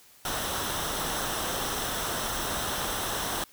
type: noise with comb filter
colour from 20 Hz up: pink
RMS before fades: -31 dBFS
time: 0.25-3.44 s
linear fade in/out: 2 ms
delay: 0.43 ms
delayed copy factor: -0.55
effects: white hiss -56 dBFS RMS until 3.52 s